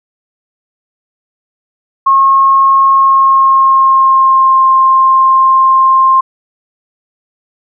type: tone with pitch glide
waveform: sine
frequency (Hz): 1083 to 1057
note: C#6 to C6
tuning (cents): -41 to +17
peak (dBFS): -4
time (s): 2.06-6.21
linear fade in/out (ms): 10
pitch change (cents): -42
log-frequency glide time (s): 2.94-4.66
effects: none